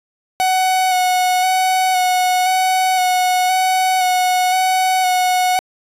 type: tone with vibrato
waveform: 45% pulse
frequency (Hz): 740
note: F#5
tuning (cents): 0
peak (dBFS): -13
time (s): 0.4-5.59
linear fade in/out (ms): 0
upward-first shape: square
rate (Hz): 0.97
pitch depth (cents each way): 16
effects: resampled to 32000 Hz